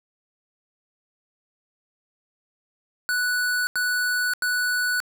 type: tone bursts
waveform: square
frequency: 1480 Hz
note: F#6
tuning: in tune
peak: -22 dBFS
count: 3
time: 3.09-5.002 s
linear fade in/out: 0 ms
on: 580 ms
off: 86 ms
effects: none